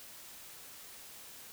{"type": "silence", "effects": ["white hiss -51 dBFS RMS until 1.52 s"]}